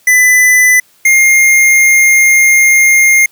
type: tone pair in turn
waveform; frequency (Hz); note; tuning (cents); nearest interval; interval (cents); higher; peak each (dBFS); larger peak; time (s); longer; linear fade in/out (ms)
square; 2000 / 2123; B6 / C7; +21 / +25; minor second; 104; second; -5; neither; 0.07-0.8 / 1.05-3.26; second; 5
effects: white hiss -49 dBFS RMS until 3.31 s + high-pass 80 Hz 12 dB/octave